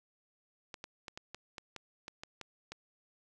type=clicks; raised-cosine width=0.2 ms; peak=-26 dBFS; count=11; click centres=0.742 / 0.841 / 1.082 / 1.175 / 1.346 / 1.582 / 1.763 / 2.081 / 2.235 / 2.413 / 2.72 s; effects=none